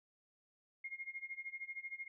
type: tone with tremolo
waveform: sine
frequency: 2138 Hz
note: C7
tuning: 37 cents sharp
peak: -40 dBFS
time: 0.84-2.08 s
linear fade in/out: 5 ms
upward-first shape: sine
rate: 13 Hz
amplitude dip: 90%
effects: none